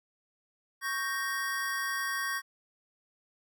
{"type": "chord", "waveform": "square", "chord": "G diminished", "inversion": "second", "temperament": "equal", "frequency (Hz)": [1108.7, 1568, 1864.7], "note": ["Db6", "G6", "Bb6"], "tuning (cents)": [0, 0, 0], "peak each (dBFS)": [-37, -36, -35], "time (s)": [0.81, 2.42], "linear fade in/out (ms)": 50, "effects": []}